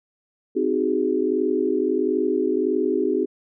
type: chord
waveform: sine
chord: Ab dominant seventh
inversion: first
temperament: just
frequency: 259.6 / 311.5 / 373.8 / 415.3 Hz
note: C4 / Eb4 / Gb4 / Ab4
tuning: -13 / +2 / +18 / 0 cents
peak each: -26 / -25 / -23 / -24 dBFS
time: 0.55-3.26 s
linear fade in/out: 20 ms
effects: none